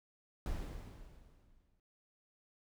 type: noise with exponential decay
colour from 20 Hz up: brown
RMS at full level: -36 dBFS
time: 0.46-1.8 s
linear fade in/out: 1 ms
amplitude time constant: 290 ms
effects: none